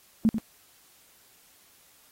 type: tone with echo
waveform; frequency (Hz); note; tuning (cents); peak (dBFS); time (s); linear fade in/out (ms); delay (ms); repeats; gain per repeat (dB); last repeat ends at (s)
sine; 222; A3; +16; -17; 0.25-0.29; 0; 93; 1; -8; 0.383
effects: white hiss -59 dBFS RMS until 2.11 s + AAC 48 kbps